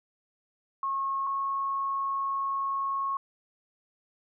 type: tone pair in turn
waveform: sine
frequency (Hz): 1088 / 1094.9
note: C#6 / C#6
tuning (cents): -33 / -22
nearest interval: unison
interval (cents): 11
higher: second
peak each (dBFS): -27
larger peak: neither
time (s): 0.83-1.27 / 1.27-3.17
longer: second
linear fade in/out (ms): 2
effects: none